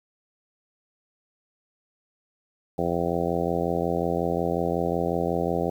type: harmonic tone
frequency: 85.5 Hz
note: F2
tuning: 36 cents flat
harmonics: 1 / 2 / 3 / 4 / 5 / 6 / 7 / 8 / 9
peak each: -36 / -30 / -33 / -31 / -30 / -30 / -33 / -32 / -33 dBFS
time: 2.78-5.7 s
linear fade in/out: 5 ms
effects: 9-bit